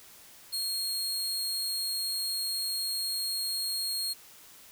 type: tone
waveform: sawtooth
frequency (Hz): 4262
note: C8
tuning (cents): +31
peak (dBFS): -27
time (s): 0.52-4.14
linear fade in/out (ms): 20
effects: white hiss -53 dBFS RMS until 4.71 s